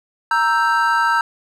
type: chord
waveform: triangle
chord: E diminished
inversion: second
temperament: equal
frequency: 932.3 / 1318.5 / 1568 Hz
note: Bb5 / E6 / G6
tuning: 0 / 0 / 0 cents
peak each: -16 / -17 / -17 dBFS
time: 0.31-1.21 s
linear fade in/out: 2 ms
effects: none